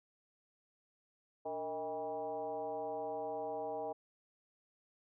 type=tone with frequency modulation; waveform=sine; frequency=631 Hz; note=D#5; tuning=24 cents sharp; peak=-37 dBFS; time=1.45-3.93 s; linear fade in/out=10 ms; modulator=170 Hz; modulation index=1.4; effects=none